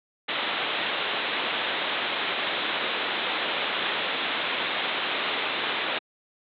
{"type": "low-pass noise", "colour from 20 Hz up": "white", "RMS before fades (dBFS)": -28, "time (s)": [0.28, 5.99], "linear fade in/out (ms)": 10, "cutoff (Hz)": 3800, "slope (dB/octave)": 96, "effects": ["high-pass 300 Hz 12 dB/octave"]}